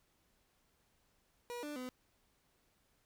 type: tone with pitch steps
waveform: 30% pulse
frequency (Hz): 482.5 / 295.5 / 253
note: B4 / D4 / B3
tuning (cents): -40 / +11 / +42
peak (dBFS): -39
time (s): 1.5-1.89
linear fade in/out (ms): 0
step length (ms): 130
effects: pink hiss -75 dBFS RMS until 3.05 s